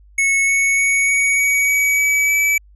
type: tone with pitch steps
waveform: square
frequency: 2200 / 2214 / 2228 / 2242 / 2257 / 2271 / 2285 / 2300 Hz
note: C#7 / C#7 / C#7 / C#7 / C#7 / C#7 / D7 / D7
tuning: -14 / -3 / +8 / +19 / +31 / +41 / -48 / -37 cents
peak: -14 dBFS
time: 0.18-2.58 s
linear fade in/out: 5 ms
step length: 300 ms
effects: added 50 Hz sine -44 dBFS peak until 2.75 s + resampled to 32000 Hz